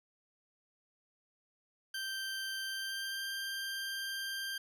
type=tone with pitch glide; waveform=20% pulse; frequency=1565 to 1582.3 Hz; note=G6 to G6; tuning=-3 to +16 cents; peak=-32 dBFS; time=1.94-4.58 s; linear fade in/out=5 ms; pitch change=+19 cents; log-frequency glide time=2.62-3.25 s; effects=none